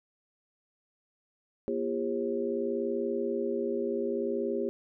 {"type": "tone cluster", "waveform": "sine", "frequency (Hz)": [239, 342.6, 403.2, 539], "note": ["A#3", "F4", "G4", "C#5"], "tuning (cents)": [43, -33, 49, -49], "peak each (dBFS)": [-35, -35, -31, -36], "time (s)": [1.68, 4.69], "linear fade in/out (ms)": 0, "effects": []}